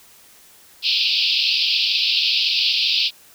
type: band-pass noise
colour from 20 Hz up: white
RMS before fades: -19 dBFS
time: 0.82-3.11 s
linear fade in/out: 50 ms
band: 2500 to 5000 Hz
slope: 96 dB/octave
effects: white hiss -49 dBFS RMS until 3.34 s